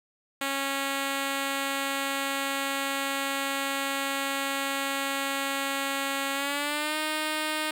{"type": "tone with pitch glide", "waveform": "5% pulse", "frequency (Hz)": [275, 308.7], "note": ["C#4", "D#4"], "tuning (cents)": [-14, -14], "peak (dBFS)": -16, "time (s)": [0.41, 7.71], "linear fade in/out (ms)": 5, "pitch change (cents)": 200, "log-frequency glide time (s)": [6.34, 6.97], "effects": []}